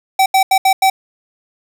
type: tone bursts at uneven times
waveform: square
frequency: 768 Hz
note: G5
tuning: 36 cents flat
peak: -9 dBFS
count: 5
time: 0.19-0.26 / 0.34-0.43 / 0.51-0.58 / 0.65-0.73 / 0.82-0.9 s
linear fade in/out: 5 ms
effects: none